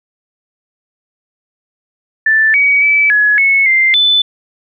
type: tone with pitch steps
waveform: sine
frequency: 1763 / 2262 / 2304 / 1689 / 2198 / 2090 / 3505 Hz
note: A6 / C#7 / D7 / G#6 / C#7 / C7 / A7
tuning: +3 / +34 / -34 / +29 / -15 / -2 / -7 cents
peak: -7 dBFS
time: 2.26-4.22 s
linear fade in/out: 5 ms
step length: 280 ms
effects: none